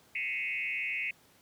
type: tone with frequency modulation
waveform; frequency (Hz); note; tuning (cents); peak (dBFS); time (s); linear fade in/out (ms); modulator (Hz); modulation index
sine; 2359; D7; +7; -31; 0.15-1.11; 5; 131; 2.4
effects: pink hiss -62 dBFS RMS until 1.41 s + high-pass 100 Hz 12 dB/octave

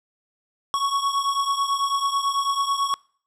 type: beating tone pair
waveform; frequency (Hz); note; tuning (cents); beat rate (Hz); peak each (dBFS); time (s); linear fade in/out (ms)
square; 1108.7 / 1117.8; C#6 / C#6; 0 / +14; 9.1; -23 / -27; 0.74-2.94; 0
effects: noise-tail reverb RT60 0.5 s tail -25 dB re dry + low-pass 9000 Hz 12 dB/octave

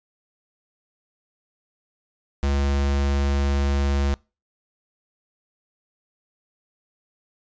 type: tone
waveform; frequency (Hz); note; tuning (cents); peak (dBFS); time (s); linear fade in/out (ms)
square; 69.9; C#2; +15; -20; 2.43-4.14; 0
effects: noise-tail reverb RT60 0.3 s tail -25 dB re dry + resampled to 16000 Hz

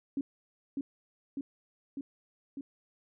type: tone with echo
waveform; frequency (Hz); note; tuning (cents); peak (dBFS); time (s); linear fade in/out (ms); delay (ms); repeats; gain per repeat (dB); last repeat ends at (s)
sine; 276.8; C#4; -2; -29; 0.17-0.21; 2; 600; 4; -2; 2.61
effects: none

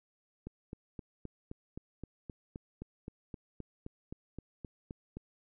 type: click train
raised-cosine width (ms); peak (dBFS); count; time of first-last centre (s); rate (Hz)
3; -29; 19; 0.47-5.17; 3.83
effects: none

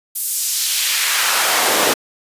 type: noise with high-pass filter sweep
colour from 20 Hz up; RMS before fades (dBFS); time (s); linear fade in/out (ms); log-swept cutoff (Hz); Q
pink; -17; 0.15-1.94; 10; 11000 to 340; 1
effects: resampled to 32000 Hz

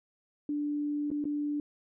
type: tone with dropouts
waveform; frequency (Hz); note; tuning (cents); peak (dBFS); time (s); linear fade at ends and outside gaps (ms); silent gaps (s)
sine; 293.5; D4; -1; -29; 0.49-1.6; 2; 1.104-1.114 / 1.242-1.253
effects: none

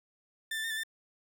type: tone with pitch steps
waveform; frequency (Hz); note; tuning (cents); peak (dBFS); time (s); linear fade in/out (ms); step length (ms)
30% pulse; 1783 / 1765 / 1817 / 1751 / 1792; A6 / A6 / A#6 / A6 / A6; +22 / +5 / -45 / -9 / +31; -30; 0.51-0.835; 5; 65
effects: none

